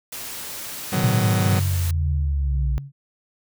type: noise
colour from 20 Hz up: white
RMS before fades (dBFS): -33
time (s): 0.12-1.91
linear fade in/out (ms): 5
type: chord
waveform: sawtooth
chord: G# minor seventh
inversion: none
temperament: just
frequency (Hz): 103.83 / 124.59 / 155.74 / 186.89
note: G#2 / B2 / D#3 / F#3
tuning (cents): 0 / +16 / +2 / +18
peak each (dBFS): -25 / -22 / -22 / -19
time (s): 0.92-1.6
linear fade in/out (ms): 10
type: tone with tremolo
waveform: sine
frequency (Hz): 139.2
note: C#3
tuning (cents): +8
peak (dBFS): -25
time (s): 0.92-2.92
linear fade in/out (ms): 50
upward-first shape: triangle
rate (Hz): 1.9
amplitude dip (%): 75
type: exponential sweep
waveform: sine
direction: down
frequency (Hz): 120 to 59.2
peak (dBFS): -19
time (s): 1.04-2.78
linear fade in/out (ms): 0
effects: none